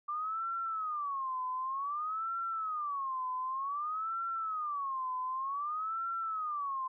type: tone with vibrato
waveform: sine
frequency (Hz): 1174.7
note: D6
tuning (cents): 0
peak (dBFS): -33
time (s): 0.08-6.88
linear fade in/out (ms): 10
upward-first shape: sine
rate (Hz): 0.54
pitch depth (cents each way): 250
effects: none